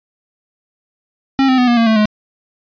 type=tone with pitch steps; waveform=square; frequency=269.5 / 259 / 248.9 / 239.1 / 229.8 / 220.8 / 212.2 Hz; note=C#4 / C4 / B3 / A#3 / A#3 / A3 / G#3; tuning=-49 / -17 / +14 / +44 / -25 / +6 / +38 cents; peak=-10 dBFS; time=1.39-2.055 s; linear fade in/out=0 ms; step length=95 ms; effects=resampled to 11025 Hz